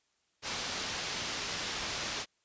white low-pass noise, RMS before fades -37 dBFS, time 0.42-2.26 s, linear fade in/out 50 ms, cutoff 6100 Hz, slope 24 dB/octave, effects white hiss -75 dBFS RMS until 2.44 s + resampled to 16000 Hz

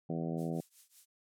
harmonic tone, 82.41 Hz, E2, in tune, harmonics 2 / 3 / 4 / 5 / 6 / 7 / 8 / 9, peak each -36 / -40 / -42 / -44 / -46 / -47 / -48 / -49 dBFS, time 0.09-0.61 s, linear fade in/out 10 ms
violet noise with tremolo, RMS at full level -50 dBFS, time 0.37-1.06 s, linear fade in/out 20 ms, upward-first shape triangle, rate 5.3 Hz, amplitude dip 95%
effects low-pass 10000 Hz 12 dB/octave

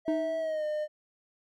triangle tone with pitch glide, 650 to 606.5 Hz, E5 to D#5, -24 to -44 cents, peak -27 dBFS, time 0.05-0.88 s, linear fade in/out 50 ms, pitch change -120 cents, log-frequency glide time 0.39-0.65 s
triangle tone with exponential decay, 311.1 Hz, D#4, in tune, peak -23 dBFS, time 0.08-0.68 s, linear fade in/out 1 ms, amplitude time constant 130 ms
effects none

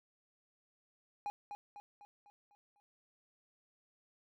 triangle tone with echo, 820 Hz, G#5, 22 cents flat, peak -34 dBFS, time 1.26-1.3 s, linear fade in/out 0 ms, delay 250 ms, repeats 6, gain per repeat -6 dB, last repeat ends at 2.8 s, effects none

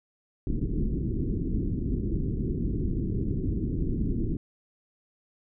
pink low-pass noise, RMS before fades -28 dBFS, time 0.47-4.37 s, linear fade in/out 2 ms, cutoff 370 Hz, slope 48 dB/octave, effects none

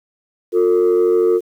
sine tone pair together, 357.6 / 450.5 Hz, F4 / A4, +41 / +41 cents, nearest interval major third, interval 400 cents, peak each -12 dBFS, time 0.52-1.41 s, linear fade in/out 50 ms, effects tanh soft clip ceiling -8 dBFS + 8-bit

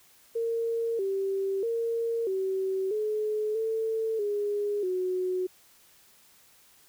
sine tone with pitch steps, 459.9 / 389.2 / 461.3 / 381.7 / 427.2 / 445.4 / 411.5 / 367.8 Hz, A#4 / G4 / A#4 / G4 / G#4 / A4 / G#4 / F#4, -23 / -12 / -18 / -46 / +49 / +21 / -16 / -10 cents, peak -26 dBFS, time 0.35-5.47 s, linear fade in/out 10 ms, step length 640 ms, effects white hiss -59 dBFS RMS until 6.88 s

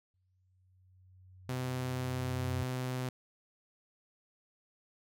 sine tone with exponential growth, 92.5 Hz, F#2, in tune, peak -33 dBFS, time 0.14-2.63 s, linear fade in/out 0 ms, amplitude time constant 540 ms
sawtooth tone with vibrato, 127.5 Hz, C3, 44 cents flat, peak -30 dBFS, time 1.49-3.09 s, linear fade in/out 0 ms, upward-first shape triangle, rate 20 Hz, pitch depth 18 cents each way
effects none

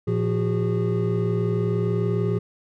triangle tone cluster, 114.3 / 173.5 / 369.3 / 408.9 Hz, A#2 / F3 / F#4 / G#4, -34 / -11 / -3 / -27 cents, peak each -22 / -24 / -28 / -24 dBFS, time 0.07-2.39 s, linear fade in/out 10 ms, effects none

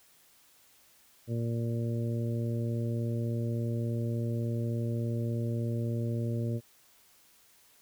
harmonic tone, 116.54 Hz, A#2, in tune, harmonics 1 / 2 / 3 / 4 / 5, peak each -30 / -36 / -40 / -42 / -44 dBFS, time 1.27-6.61 s, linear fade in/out 50 ms, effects white hiss -62 dBFS RMS until 7.81 s

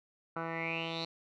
10% pulse tone with low-pass filter sweep, 164.81 Hz, E3, in tune, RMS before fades -37 dBFS, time 0.36-1.05 s, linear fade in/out 5 ms, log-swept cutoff 1400 to 4200 Hz, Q 8.9, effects none

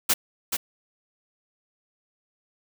white noise with echo, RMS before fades -20 dBFS, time 0.09-0.14 s, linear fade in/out 10 ms, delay 430 ms, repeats 1, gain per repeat -6 dB, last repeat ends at 0.57 s, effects none

